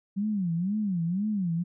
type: tone with vibrato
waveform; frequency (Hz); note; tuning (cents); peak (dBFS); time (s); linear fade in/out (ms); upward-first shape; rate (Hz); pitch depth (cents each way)
sine; 188.8; F#3; +35; -25; 0.16-1.64; 20; sine; 2; 230
effects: none